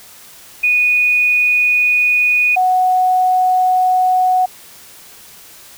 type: tone pair in turn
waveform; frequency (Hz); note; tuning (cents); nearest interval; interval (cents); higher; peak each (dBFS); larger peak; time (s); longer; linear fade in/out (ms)
sine; 2475 / 738.6; D#7 / F#5; -10 / -3; octave + major sixth; 2093; first; -10; neither; 0.63-2.56 / 2.56-4.46; first; 10
effects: white hiss -40 dBFS RMS until 5.77 s